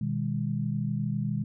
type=chord; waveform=sine; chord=G# minor; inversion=first; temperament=equal with one note detuned; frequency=123.47 / 155.56 / 203.1 Hz; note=B2 / D#3 / G#3; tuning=0 / 0 / -38 cents; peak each=-31 dBFS; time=0.01-1.44 s; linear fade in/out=5 ms; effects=none